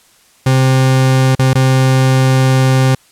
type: tone with dropouts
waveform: 40% pulse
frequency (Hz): 131.3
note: C3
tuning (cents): +6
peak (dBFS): -7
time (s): 0.46-2.95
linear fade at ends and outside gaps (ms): 5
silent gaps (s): 1.352-1.392 / 1.534-1.552
effects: white hiss -49 dBFS RMS until 3.11 s + low-pass 11000 Hz 12 dB/octave